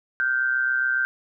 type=tone pair together; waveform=sine; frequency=1423.8 / 1551 Hz; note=F6 / G6; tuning=+33 / -19 cents; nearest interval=minor second; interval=148 cents; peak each=-26 / -21 dBFS; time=0.2-1.05 s; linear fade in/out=0 ms; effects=none